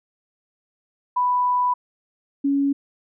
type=tone pair in turn; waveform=sine; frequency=990 / 279.4 Hz; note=B5 / C#4; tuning=+4 / +14 cents; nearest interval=octave + minor seventh; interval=2190 cents; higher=first; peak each=-17 dBFS; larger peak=neither; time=1.16-1.74 / 2.44-2.73 s; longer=first; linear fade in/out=10 ms; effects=none